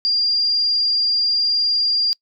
sine tone, 4793 Hz, D8, 34 cents sharp, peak -15 dBFS, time 0.05-2.13 s, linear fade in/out 0 ms, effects noise-tail reverb RT60 0.1 s tail -26 dB re dry

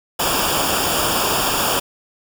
pink noise with comb filter, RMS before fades -19 dBFS, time 0.19-1.8 s, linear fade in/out 10 ms, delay 0.49 ms, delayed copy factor -0.8, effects none

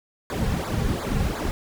brown noise with flanger, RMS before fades -25 dBFS, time 0.3-1.51 s, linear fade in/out 0 ms, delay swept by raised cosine 0.34 to 3.34 ms, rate 2.8 Hz, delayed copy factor -0.95, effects none

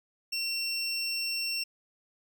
square tone pair together, 2720 / 5440 Hz, F7 / F8, -46 / -46 cents, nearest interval octave, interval 1200 cents, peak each -35 / -32 dBFS, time 0.32-1.64 s, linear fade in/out 10 ms, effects none

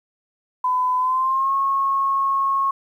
sine tone with pitch glide, 1007 to 1091.8 Hz, B5 to C#6, +33 to -27 cents, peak -17 dBFS, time 0.64-2.71 s, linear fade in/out 5 ms, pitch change +140 cents, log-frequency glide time 0.98-1.54 s, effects 9-bit

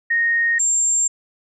sine tone pair in turn, 1859 / 7393 Hz, A#6 / A#8, -5 / -15 cents, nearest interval 2 octaves, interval 2390 cents, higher second, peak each -15 dBFS, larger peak neither, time 0.1-0.59 / 0.59-1.08 s, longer neither, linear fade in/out 10 ms, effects none

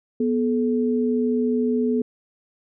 sine tone pair together, 244.4 / 430.6 Hz, B3 / A4, -18 / -37 cents, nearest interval minor seventh, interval 981 cents, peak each -20 / -23 dBFS, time 0.2-2.02 s, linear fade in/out 5 ms, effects none

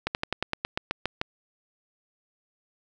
slowing click train, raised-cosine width 0.3 ms, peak -10 dBFS, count 11, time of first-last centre 0.07-1.214 s, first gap 79 ms, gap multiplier 1.08, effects none

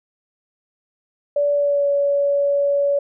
sine tone with pitch glide, 577 to 566.8 Hz, D5 to C#5, -31 to +38 cents, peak -15 dBFS, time 1.36-2.99 s, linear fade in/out 5 ms, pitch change -31 cents, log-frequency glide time 1.53-1.88 s, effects none

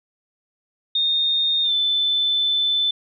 sine tone with pitch glide, 3671 to 3521 Hz, A#7 to A7, -27 to 0 cents, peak -17 dBFS, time 0.95-2.91 s, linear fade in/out 5 ms, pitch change -73 cents, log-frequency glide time 1.63-1.73 s, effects none

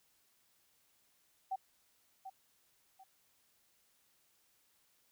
sine tone with echo, 767 Hz, G5, 38 cents flat, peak -34 dBFS, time 1.51-1.56 s, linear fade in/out 10 ms, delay 740 ms, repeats 2, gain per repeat -10 dB, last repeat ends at 3.04 s, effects white hiss -73 dBFS RMS until 5.11 s

